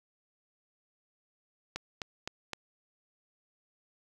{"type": "click train", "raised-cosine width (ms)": 0.2, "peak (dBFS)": -18, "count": 4, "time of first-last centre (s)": [1.76, 2.533], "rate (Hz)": 3.88, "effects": ["10-bit"]}